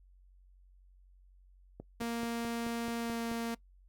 click train, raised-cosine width 2 ms, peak -30 dBFS, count 8, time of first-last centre 1.8-3.315 s, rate 4.62 Hz
sawtooth tone with pitch glide, 233.1 to 231.4 Hz, A#3 to A#3, 0 to -13 cents, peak -30 dBFS, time 2-3.55 s, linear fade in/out 10 ms, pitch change -13 cents, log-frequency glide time 2.98-3.18 s
effects noise-tail reverb RT60 0.1 s tail -21 dB re dry + added 46 Hz sine -58 dBFS peak until 3.88 s

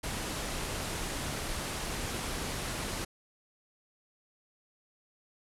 pink low-pass noise, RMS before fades -36 dBFS, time 0.03-3.05 s, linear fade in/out 10 ms, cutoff 12000 Hz, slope 48 dB/octave, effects none

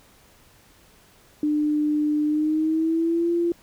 sine tone with pitch glide, 299.7 to 342.3 Hz, D4 to F4, +35 to -35 cents, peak -19 dBFS, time 1.43-3.52 s, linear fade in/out 2 ms, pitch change +230 cents, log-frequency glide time 2.26-3.31 s, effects pink hiss -55 dBFS RMS until 3.62 s

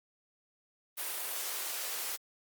white high-pass noise, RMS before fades -37 dBFS, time 0.97-2.17 s, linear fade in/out 20 ms, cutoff 380 Hz, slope 24 dB/octave, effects Opus 32 kbps

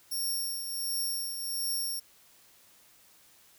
5% pulse tone with tremolo, 5510 Hz, F8, 24 cents flat, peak -23 dBFS, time 0.11-2 s, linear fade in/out 10 ms, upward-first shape triangle, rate 1.4 Hz, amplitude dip 55%, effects white hiss -60 dBFS RMS until 3.58 s

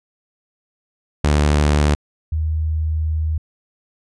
sawtooth / sine tone pair in turn, 74 / 78.56 Hz, D2 / D#2, +14 / +17 cents, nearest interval minor second, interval 103 cents, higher second, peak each -9 / -17 dBFS, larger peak first, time 1.24-1.95 / 2.32-3.38 s, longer second, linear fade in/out 5 ms, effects resampled to 22050 Hz

